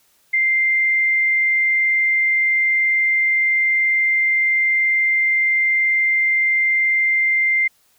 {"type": "tone", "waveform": "sine", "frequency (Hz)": 2093, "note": "C7", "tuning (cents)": 0, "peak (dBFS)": -14, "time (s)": [0.33, 7.68], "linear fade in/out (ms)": 10, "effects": ["white hiss -59 dBFS RMS until 7.98 s"]}